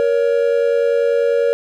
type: tone pair together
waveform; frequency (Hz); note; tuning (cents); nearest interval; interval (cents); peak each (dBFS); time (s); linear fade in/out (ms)
triangle; 469.8 / 560; A#4 / C#5; +13 / +18; minor third; 305; -13 / -15; 0-1.53; 0
effects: none